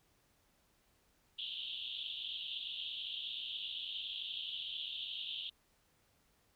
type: band-pass noise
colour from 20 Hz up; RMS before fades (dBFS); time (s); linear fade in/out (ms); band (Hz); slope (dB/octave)
pink; -43; 1.38-5.5; 10; 2900 to 3700; 96
effects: pink hiss -73 dBFS RMS until 6.55 s